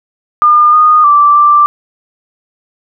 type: tone with pitch steps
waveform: sine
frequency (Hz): 1208 / 1230 / 1170 / 1177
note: D6 / D#6 / D6 / D6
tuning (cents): +48 / -20 / -7 / +3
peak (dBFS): -3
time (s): 0.42-1.66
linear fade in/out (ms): 0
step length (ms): 310
effects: none